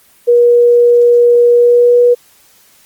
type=tone with pitch glide; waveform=sine; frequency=479.5 to 485.1 Hz; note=A#4 to B4; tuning=+49 to -31 cents; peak=-4 dBFS; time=0.27-2.15 s; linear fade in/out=20 ms; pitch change=+20 cents; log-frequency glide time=1.54-2 s; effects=white hiss -47 dBFS RMS until 2.85 s + Opus 24 kbps